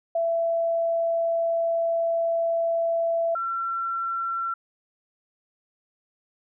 sine tone pair in turn, 668 / 1355.8 Hz, E5 / E6, +23 / +48 cents, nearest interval octave, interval 1225 cents, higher second, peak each -21 / -25 dBFS, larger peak first, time 0.15-3.35 / 3.35-4.54 s, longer first, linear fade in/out 5 ms, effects none

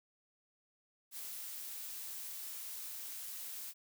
blue noise, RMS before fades -45 dBFS, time 1.11-3.74 s, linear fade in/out 50 ms, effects none

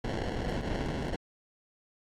pink noise with sample-and-hold, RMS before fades -33 dBFS, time 0.04-1.16 s, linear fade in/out 5 ms, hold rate 1225 Hz, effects low-pass 5000 Hz 12 dB/octave + AAC 64 kbps

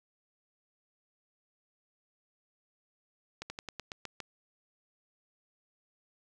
slowing click train, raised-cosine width 0.2 ms, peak -22 dBFS, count 8, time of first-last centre 3.42-4.203 s, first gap 80 ms, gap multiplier 1.11, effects none

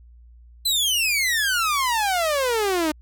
sawtooth exponential sweep, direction down, 4123 to 298.5 Hz, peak -16 dBFS, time 0.65-2.92 s, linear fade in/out 10 ms, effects added 59 Hz sine -45 dBFS peak until 3.01 s

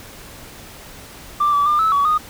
sine tone with pitch steps, 1180 / 1152 / 1199 / 1304 / 1133 / 1235 Hz, D6 / D6 / D6 / E6 / C#6 / D#6, +8 / -34 / +36 / -19 / +37 / -13 cents, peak -12 dBFS, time 1.4-2.18 s, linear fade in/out 10 ms, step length 130 ms, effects tanh soft clip ceiling -10 dBFS + pink hiss -39 dBFS RMS until 2.29 s

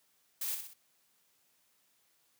blue noise with echo, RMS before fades -36 dBFS, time 0.41-0.55 s, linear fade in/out 5 ms, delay 62 ms, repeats 3, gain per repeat -6 dB, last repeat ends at 0.736 s, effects white hiss -72 dBFS RMS until 2.39 s + high-pass 100 Hz 12 dB/octave

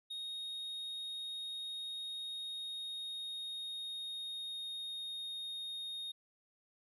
triangle tone with pitch glide, 3729 to 3708 Hz, A#7 to A#7, 0 to -10 cents, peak -39 dBFS, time 0.1-6.12 s, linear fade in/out 10 ms, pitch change -10 cents, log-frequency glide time 2.19-5.31 s, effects none

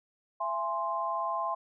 sine chord, E augmented, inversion none, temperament equal with one note detuned, 672.3 / 830.6 / 1046.5 Hz, E5 / G#5 / B#5, +34 / 0 / 0 cents, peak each -35 / -36 / -31 dBFS, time 0.4-1.55 s, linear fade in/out 10 ms, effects none

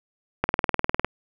click train, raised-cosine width 0.5 ms, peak -5 dBFS, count 13, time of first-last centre 0.44-1.046 s, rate 19.8 Hz, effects none

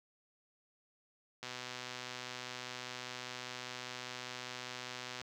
click train, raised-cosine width 0.2 ms, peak -25 dBFS, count 474, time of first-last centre 1.43-5.214 s, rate 125 Hz, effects high-pass 60 Hz 12 dB/octave + 11-bit

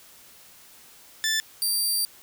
15% pulse tone pair in turn, 1760 / 4699 Hz, A6 / D8, 0 / 0 cents, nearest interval octave + perfect fourth, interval 1700 cents, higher second, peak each -16 dBFS, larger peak neither, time 1.24-1.4 / 1.62-2.05 s, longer second, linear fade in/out 0 ms, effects white hiss -51 dBFS RMS until 2.22 s

